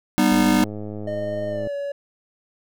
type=chord; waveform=square; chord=G augmented; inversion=none; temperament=just; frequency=196 / 245 / 306.2 Hz; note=G3 / B3 / D#4; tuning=0 / -14 / -28 cents; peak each=-21 / -20 / -20 dBFS; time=0.18-0.64 s; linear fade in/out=0 ms
type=click train; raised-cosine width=2 ms; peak=-20 dBFS; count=143; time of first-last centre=0.32-1.672 s; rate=105 Hz
type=tone with pitch glide; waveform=triangle; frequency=610 to 565.9 Hz; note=D#5 to C#5; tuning=-34 to +36 cents; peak=-23 dBFS; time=1.07-1.92 s; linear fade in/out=5 ms; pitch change=-130 cents; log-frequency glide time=1.48-1.74 s
effects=none